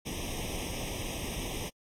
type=noise with comb filter; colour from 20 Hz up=pink; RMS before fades=-36 dBFS; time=0.05-1.7 s; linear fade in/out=20 ms; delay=0.34 ms; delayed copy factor=+1; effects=low-pass 12000 Hz 12 dB/octave + AAC 64 kbps